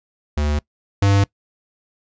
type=tone pair in turn; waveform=square; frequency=74 / 99.49 Hz; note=D2 / G2; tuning=+14 / +26 cents; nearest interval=perfect fourth; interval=512 cents; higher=second; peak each=-18 / -13 dBFS; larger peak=second; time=0.37-0.59 / 1.02-1.24 s; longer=neither; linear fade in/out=5 ms; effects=noise-tail reverb RT60 0.1 s tail -23 dB re dry + resampled to 16000 Hz